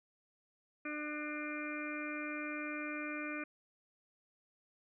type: harmonic tone with a mistuned harmonic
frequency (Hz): 300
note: D4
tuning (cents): +37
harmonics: 1 / 2 / 4 / 5 / 6 / 7 / 8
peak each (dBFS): -42 / -48 / -48 / -46 / -52 / -50 / -44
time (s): 0.85-3.44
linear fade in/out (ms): 5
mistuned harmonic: 5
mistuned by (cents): -16
effects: none